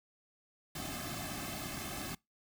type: noise with comb filter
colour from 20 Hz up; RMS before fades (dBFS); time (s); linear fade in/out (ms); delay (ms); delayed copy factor
pink; -41; 0.75-2.15; 5; 2.1; -1
effects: noise-tail reverb RT60 0.2 s tail -24 dB re dry